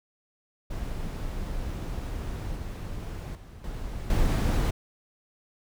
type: noise with level steps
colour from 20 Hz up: brown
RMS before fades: -33 / -35 / -44 / -35 / -23 dBFS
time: 0.7-4.71 s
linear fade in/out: 10 ms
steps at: 2.56 / 3.35 / 3.64 / 4.1 s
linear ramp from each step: 2 ms
effects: none

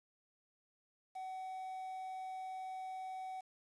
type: tone with quantisation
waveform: triangle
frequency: 753 Hz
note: F#5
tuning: 30 cents sharp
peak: -40 dBFS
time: 1.15-3.41 s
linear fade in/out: 10 ms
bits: 10
effects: resampled to 24000 Hz

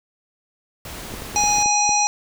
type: noise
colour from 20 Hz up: pink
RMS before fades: -34 dBFS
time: 0.85-1.63 s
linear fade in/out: 2 ms
type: clicks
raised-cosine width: 2 ms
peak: -19 dBFS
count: 7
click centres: 1.139 / 1.221 / 1.35 / 1.438 / 1.584 / 1.66 / 1.892 s
type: harmonic tone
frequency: 830.6 Hz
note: G#5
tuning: in tune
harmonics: 1 / 3 / 5 / 7 / 9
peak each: -19 / -26 / -27 / -19 / -30 dBFS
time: 1.36-2.07 s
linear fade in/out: 0 ms
effects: none

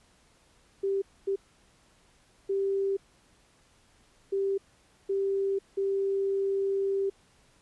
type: tone bursts at uneven times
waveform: sine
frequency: 392 Hz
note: G4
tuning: in tune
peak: -25 dBFS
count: 6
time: 0.83-1.02 / 1.27-1.36 / 2.49-2.97 / 4.32-4.58 / 5.09-5.59 / 5.77-7.1 s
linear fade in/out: 10 ms
effects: pink hiss -63 dBFS RMS until 7.61 s + resampled to 24000 Hz

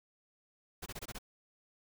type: noise bursts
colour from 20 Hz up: pink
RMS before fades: -43 dBFS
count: 6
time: 0.82-1.187 s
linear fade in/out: 10 ms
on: 42 ms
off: 23 ms
effects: none

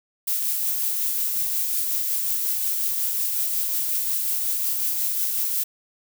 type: noise with tremolo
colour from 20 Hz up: violet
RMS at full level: -23 dBFS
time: 0.27-5.64 s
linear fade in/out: 10 ms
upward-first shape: triangle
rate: 5.5 Hz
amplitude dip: 30%
effects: none

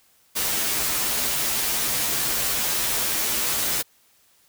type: noise with comb filter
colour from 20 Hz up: white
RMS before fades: -24 dBFS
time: 0.35-3.83 s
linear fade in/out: 20 ms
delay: 11 ms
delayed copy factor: -0.9
effects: white hiss -60 dBFS RMS until 4.48 s

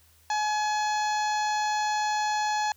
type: harmonic tone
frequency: 847 Hz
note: G#5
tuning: 34 cents sharp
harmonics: 1 / 2 / 3 / 4 / 5 / 6 / 7 / 8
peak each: -25 / -33 / -40 / -42 / -38 / -46 / -42 / -42 dBFS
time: 0.3-2.72 s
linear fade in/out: 2 ms
effects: added 80 Hz sine -61 dBFS peak until 2.76 s + white hiss -61 dBFS RMS until 2.76 s

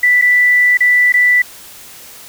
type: tone with dropouts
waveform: sine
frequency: 1975.5 Hz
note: B6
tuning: in tune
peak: -7 dBFS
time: 0.03-1.42 s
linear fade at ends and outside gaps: 5 ms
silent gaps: 0.215-0.221 / 0.773-0.805 / 1.123-1.139 s
effects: white hiss -36 dBFS RMS until 2.28 s

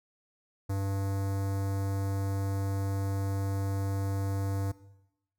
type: tone with notch filter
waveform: square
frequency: 98 Hz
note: G2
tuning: in tune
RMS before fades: -31 dBFS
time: 0.69-4.72 s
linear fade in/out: 10 ms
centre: 2900 Hz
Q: 0.51
effects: noise-tail reverb RT60 0.9 s tail -18 dB re dry

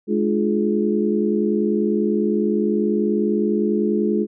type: harmonic tone with a mistuned harmonic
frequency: 70.4 Hz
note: C#2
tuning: 27 cents sharp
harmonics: 3 / 4 / 5 / 6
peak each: -20 / -26 / -22 / -23 dBFS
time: 0.07-4.27 s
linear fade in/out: 50 ms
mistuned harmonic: 4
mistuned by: +120 cents
effects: none

